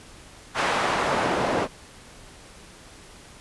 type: noise with band-pass filter sweep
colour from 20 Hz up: pink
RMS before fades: -24 dBFS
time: 0.54-1.68 s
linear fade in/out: 50 ms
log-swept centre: 1300 to 540 Hz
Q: 0.82
effects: pink hiss -47 dBFS RMS until 3.4 s + resampled to 24000 Hz